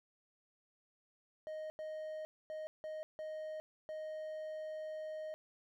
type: tone bursts at uneven times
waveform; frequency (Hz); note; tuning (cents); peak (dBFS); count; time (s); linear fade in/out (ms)
triangle; 622.3; D#5; 0; -39; 6; 1.47-1.7 / 1.79-2.25 / 2.5-2.67 / 2.84-3.03 / 3.19-3.6 / 3.89-5.34; 0
effects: none